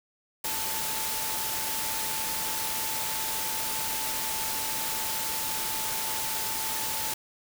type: tone in noise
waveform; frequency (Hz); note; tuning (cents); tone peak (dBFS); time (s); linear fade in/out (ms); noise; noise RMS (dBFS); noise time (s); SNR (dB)
sine; 880; A5; 0; -38; 0.44-7.14; 5; white; -31; 0.44-7.14; -10
effects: none